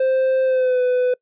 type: tone with pitch glide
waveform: triangle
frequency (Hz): 523.3 to 500.2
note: C5 to B4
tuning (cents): 0 to +22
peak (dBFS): -13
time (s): 0-1.14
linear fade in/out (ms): 5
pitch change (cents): -78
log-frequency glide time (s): 0.44-0.81
effects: noise-tail reverb RT60 0.1 s tail -24 dB re dry + resampled to 8000 Hz